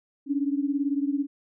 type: beating tone pair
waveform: sine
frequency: 277.2 / 295.2 Hz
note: C#4 / D4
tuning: 0 / +9 cents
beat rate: 18 Hz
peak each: -25 / -28 dBFS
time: 0.26-1.27 s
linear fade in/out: 50 ms
effects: none